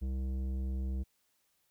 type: tone with tanh clipping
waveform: sine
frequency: 65.41 Hz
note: C2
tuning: in tune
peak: -34 dBFS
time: 0.01-1.04 s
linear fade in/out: 20 ms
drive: 12 dB
effects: white hiss -75 dBFS RMS until 1.7 s